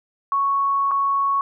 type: tone with dropouts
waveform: sine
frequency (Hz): 1108.7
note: C#6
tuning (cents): 0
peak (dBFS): -17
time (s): 0.32-1.41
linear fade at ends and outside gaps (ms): 1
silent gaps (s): 0.911-0.915
effects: none